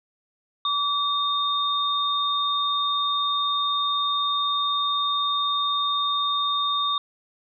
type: tone pair together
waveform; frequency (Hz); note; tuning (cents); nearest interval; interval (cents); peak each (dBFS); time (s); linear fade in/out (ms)
sine; 1152 / 3660; D6 / A#7; -34 / -32; octave + minor sixth; 2002; -24; 0.65-6.98; 2
effects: none